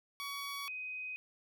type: tone pair in turn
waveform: 15% pulse / sine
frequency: 1127 / 2510 Hz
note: C#6 / D#7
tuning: +28 / +15 cents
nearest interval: octave + major second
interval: 1387 cents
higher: second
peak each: -33 / -39 dBFS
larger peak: first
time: 0.2-0.68 / 0.68-1.16 s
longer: neither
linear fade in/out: 0 ms
effects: none